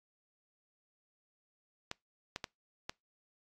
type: clicks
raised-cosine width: 0.2 ms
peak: -20 dBFS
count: 4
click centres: 1.914 / 2.361 / 2.442 / 2.895 s
effects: noise-tail reverb RT60 0.2 s tail -25 dB re dry + AAC 64 kbps